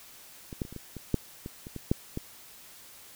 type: clicks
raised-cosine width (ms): 3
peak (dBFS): -26 / -17 / -30 / -30 / -26 / -26 / -11 / -24 / -28 / -24 / -10 / -19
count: 12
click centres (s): 0.528 / 0.618 / 0.651 / 0.726 / 0.763 / 0.967 / 1.143 / 1.461 / 1.669 / 1.763 / 1.915 / 2.174
effects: white hiss -51 dBFS RMS until 3.15 s